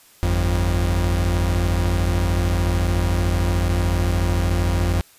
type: tone pair together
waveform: 40% pulse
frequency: 50.42 / 87.31 Hz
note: G1 / F2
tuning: +49 / 0 cents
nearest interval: minor seventh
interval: 951 cents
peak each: -21 / -18 dBFS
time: 0.23-5.01 s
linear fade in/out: 0 ms
effects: white hiss -51 dBFS RMS until 5.18 s + resampled to 32000 Hz